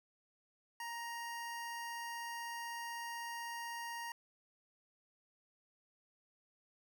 25% pulse tone, 936 Hz, A#5, 7 cents sharp, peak -38 dBFS, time 0.8-4.12 s, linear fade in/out 2 ms, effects none

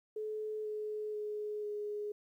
sine tone with pitch steps, 430 / 425.6 / 421.2 / 416.8 Hz, A4 / G#4 / G#4 / G#4, -40 / +42 / +24 / +6 cents, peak -36 dBFS, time 0.16-2.12 s, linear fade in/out 5 ms, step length 490 ms, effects 12-bit

